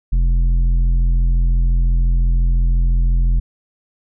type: tone with tanh clipping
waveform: sine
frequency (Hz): 42.89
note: F1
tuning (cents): -31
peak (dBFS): -13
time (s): 0.12-3.4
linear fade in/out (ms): 10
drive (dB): 8
effects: none